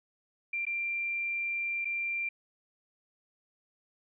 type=tone with dropouts; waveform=sine; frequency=2370 Hz; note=D7; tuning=15 cents sharp; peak=-30 dBFS; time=0.53-2.29 s; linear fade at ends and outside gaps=5 ms; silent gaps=0.653-0.666 / 1.847-1.853 s; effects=none